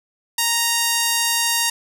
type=tone; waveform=5% pulse; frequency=932.3 Hz; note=A#5; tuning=in tune; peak=-5 dBFS; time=0.38-1.7 s; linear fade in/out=5 ms; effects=none